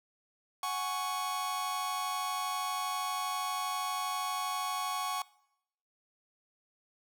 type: chord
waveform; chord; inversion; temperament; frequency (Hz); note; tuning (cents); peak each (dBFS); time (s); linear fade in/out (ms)
45% pulse; F# suspended second; none; just; 740 / 832.5 / 1110; F#5 / G#5 / C#6; 0 / +4 / +2; -39 / -40 / -34; 0.63-5.22; 2
effects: noise-tail reverb RT60 0.8 s tail -22 dB re dry